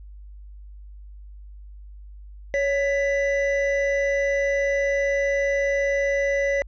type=tone pair together; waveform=triangle; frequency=558 / 1988.5 Hz; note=C#5 / B6; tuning=+11 / +11 cents; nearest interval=octave + minor seventh; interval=2200 cents; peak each=-19 / -24 dBFS; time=2.54-6.62 s; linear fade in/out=0 ms; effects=added 50 Hz sine -39 dBFS peak until 6.67 s + resampled to 16000 Hz